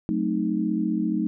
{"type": "chord", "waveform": "sine", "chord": "F# diminished seventh", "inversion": "none", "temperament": "equal", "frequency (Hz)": [185, 220, 261.6, 311.1], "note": ["F#3", "A3", "C4", "Eb4"], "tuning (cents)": [0, 0, 0, 0], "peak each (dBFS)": [-28, -26, -32, -26], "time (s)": [0.09, 1.27], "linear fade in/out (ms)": 0, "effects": []}